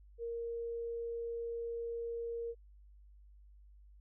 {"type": "tone", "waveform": "sine", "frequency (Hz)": 466.2, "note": "A#4", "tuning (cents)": 0, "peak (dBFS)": -37, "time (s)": [0.18, 2.55], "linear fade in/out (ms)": 50, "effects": ["added 50 Hz sine -56 dBFS peak until 4 s"]}